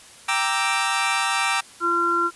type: chord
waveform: 20% pulse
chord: E half-diminished seventh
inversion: first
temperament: equal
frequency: 784 / 932.3 / 1174.7 / 1318.5 Hz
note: G5 / Bb5 / D6 / E6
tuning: 0 / 0 / 0 / 0 cents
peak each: -21 dBFS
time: 0.28-1.61 s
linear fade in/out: 10 ms
type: harmonic tone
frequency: 342.8 Hz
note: F4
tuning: 32 cents flat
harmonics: 1 / 3 / 4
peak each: -26 / -29 / -19 dBFS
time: 1.8-2.31 s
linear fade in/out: 50 ms
effects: white hiss -46 dBFS RMS until 2.35 s + resampled to 24000 Hz